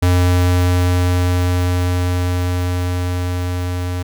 square tone with level ramp, 89.5 Hz, F2, 43 cents sharp, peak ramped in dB -11 to -20 dBFS, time 0.02-4.03 s, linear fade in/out 10 ms, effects none

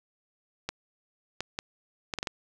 clicks, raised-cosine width 0.2 ms, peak -14 dBFS, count 7, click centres 0.69 / 1.406 / 1.589 / 2.138 / 2.187 / 2.229 / 2.272 s, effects none

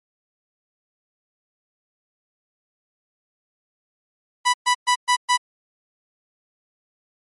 sawtooth tone bursts, 987.8 Hz, B5, in tune, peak -11 dBFS, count 5, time 4.45-5.375 s, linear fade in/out 20 ms, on 89 ms, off 120 ms, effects MP3 48 kbps

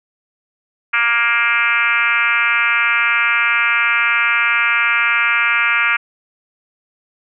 sine tone with frequency modulation, 1883 Hz, A#6, 17 cents sharp, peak -12 dBFS, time 0.93-5.97 s, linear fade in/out 10 ms, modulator 237 Hz, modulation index 2.9, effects none

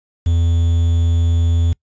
triangle tone with quantisation, 84.3 Hz, E2, 39 cents sharp, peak -10 dBFS, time 0.26-1.73 s, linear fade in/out 5 ms, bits 6, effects noise-tail reverb RT60 0.1 s tail -24 dB re dry + resampled to 16000 Hz

